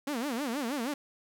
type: tone with vibrato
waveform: sawtooth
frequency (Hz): 259.4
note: C4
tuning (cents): -15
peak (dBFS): -27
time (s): 0.07-0.94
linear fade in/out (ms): 5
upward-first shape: sine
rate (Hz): 6.3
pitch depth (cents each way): 250
effects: none